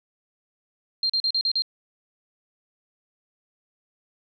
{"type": "tone bursts", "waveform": "sine", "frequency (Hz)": 4186, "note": "C8", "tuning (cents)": 0, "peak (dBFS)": -20, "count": 6, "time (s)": [1.03, 1.621], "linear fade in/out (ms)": 2, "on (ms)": 66, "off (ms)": 39, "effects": []}